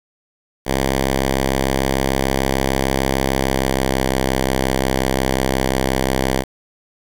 5% pulse tone with pitch glide, 66.7 to 65.63 Hz, C2 to C2, +34 to +6 cents, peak -5 dBFS, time 0.65-6.45 s, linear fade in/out 50 ms, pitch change -28 cents, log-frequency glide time 3.28-4.04 s, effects 7-bit

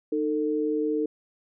sine tone pair together, 307.2 / 447.2 Hz, D#4 / A4, -22 / +28 cents, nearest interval perfect fifth, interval 650 cents, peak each -26 dBFS, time 0.12-1.06 s, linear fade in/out 5 ms, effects none

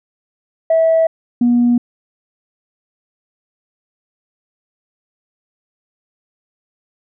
sine tone pair in turn, 651 / 241 Hz, E5 / B3, -22 / -42 cents, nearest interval octave + perfect fourth, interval 1720 cents, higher first, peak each -8 dBFS, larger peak neither, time 0.7-1.07 / 1.41-1.78 s, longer neither, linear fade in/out 5 ms, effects tanh soft clip ceiling -6 dBFS

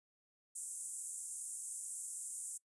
white band-pass noise, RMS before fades -45 dBFS, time 0.55-2.58 s, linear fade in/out 10 ms, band 7500 to 10000 Hz, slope 48 dB/octave, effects noise-tail reverb RT60 0.1 s tail -22 dB re dry + resampled to 24000 Hz

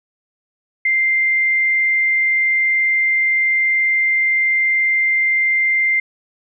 sine tone, 2093 Hz, C7, in tune, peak -13 dBFS, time 0.85-6 s, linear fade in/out 5 ms, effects none

